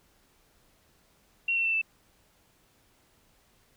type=tone with pitch steps; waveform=sine; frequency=2735 / 2705 / 2676 / 2646 Hz; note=F7 / E7 / E7 / E7; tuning=-37 / +44 / +25 / +6 cents; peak=-24 dBFS; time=1.48-1.816 s; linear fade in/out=5 ms; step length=84 ms; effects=pink hiss -65 dBFS RMS until 3.76 s